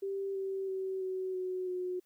sine tone with pitch steps, 392 / 386.2 / 380.4 / 374.7 / 369.1 / 363.6 Hz, G4 / G4 / F#4 / F#4 / F#4 / F#4, 0 / -26 / +48 / +22 / -4 / -30 cents, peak -33 dBFS, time 0.02-2 s, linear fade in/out 10 ms, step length 330 ms, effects white hiss -75 dBFS RMS until 2.05 s

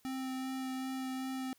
square tone with vibrato, 261.6 Hz, C4, in tune, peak -37 dBFS, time 0.05-1.53 s, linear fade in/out 0 ms, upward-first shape sine, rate 2.6 Hz, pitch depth 10 cents each way, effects white hiss -69 dBFS RMS until 1.58 s

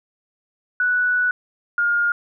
sine tone pair in turn, 1478 / 1417.9 Hz, F#6 / F6, -2 / +26 cents, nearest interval minor second, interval 72 cents, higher first, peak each -16 dBFS, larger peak neither, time 0.8-1.31 / 1.78-2.12 s, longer first, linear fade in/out 2 ms, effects none

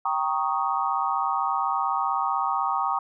sine chord, Eb dominant seventh, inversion first, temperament equal, 784 / 932.3 / 1108.7 / 1244.5 Hz, G5 / Bb5 / Db6 / Eb6, 0 / 0 / 0 / 0 cents, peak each -28 dBFS, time 0.05-2.99 s, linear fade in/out 5 ms, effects none

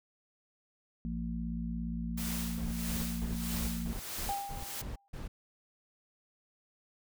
harmonic tone, 57.4 Hz, A#1, 26 cents flat, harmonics 1 / 3 / 4, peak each -38 / -38 / -38 dBFS, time 1.05-3.93 s, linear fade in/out 0 ms
white noise with tremolo, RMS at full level -39 dBFS, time 2.17-4.82 s, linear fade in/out 10 ms, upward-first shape sine, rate 1.6 Hz, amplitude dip 75%
brown noise bursts, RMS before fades -40 dBFS, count 9, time 2.57-5.28 s, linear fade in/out 10 ms, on 150 ms, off 170 ms
sine tone with exponential decay, 799 Hz, G5, 33 cents sharp, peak -30 dBFS, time 4.29-5.08 s, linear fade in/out 0 ms, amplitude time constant 170 ms
effects none

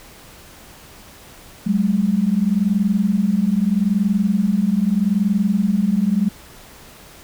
sine tone pair together, 189.1 / 209.9 Hz, F#3 / G#3, +38 / +19 cents, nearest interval major second, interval 181 cents, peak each -18 / -17 dBFS, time 1.66-6.29 s, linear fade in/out 10 ms, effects pink hiss -43 dBFS RMS until 7.23 s

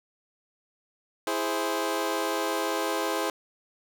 20% pulse chord, E augmented, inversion none, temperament equal, 329.6 / 415.3 / 523.3 Hz, E4 / G#4 / B#4, 0 / 0 / 0 cents, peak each -26 dBFS, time 1.27-3.3 s, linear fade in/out 2 ms, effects none

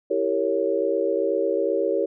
sine chord, E diminished seventh, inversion none, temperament equal with one note detuned, 329.6 / 392 / 460 / 554.4 Hz, E4 / G4 / Bb4 / Db5, 0 / 0 / -23 / 0 cents, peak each -28 / -25 / -25 / -25 dBFS, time 0.1-2.06 s, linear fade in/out 10 ms, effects none

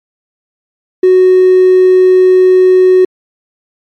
triangle tone with hard clipping, 370 Hz, F#4, in tune, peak -3 dBFS, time 1.03-3.05 s, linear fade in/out 5 ms, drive 4 dB, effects MP3 64 kbps

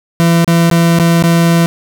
40% pulse tone with dropouts, 168.3 Hz, E3, 36 cents sharp, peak -6 dBFS, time 0.2-1.66 s, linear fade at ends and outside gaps 0 ms, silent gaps 0.445-0.477 / 0.7-0.713 / 0.988-0.998 / 1.225-1.238 s, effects none

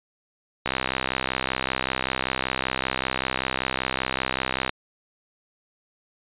click train, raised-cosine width 0.3 ms, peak -7 dBFS, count 264, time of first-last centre 0.66-4.694 s, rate 65.2 Hz, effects resampled to 8000 Hz

